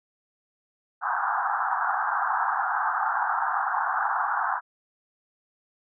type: band-pass noise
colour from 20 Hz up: pink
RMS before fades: -26 dBFS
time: 1.01-4.61 s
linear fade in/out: 50 ms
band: 740 to 1600 Hz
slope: 96 dB/octave
effects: none